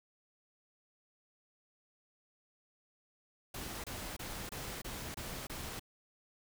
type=noise bursts; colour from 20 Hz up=pink; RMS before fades=-43 dBFS; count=7; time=3.54-5.796 s; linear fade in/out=5 ms; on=300 ms; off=26 ms; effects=none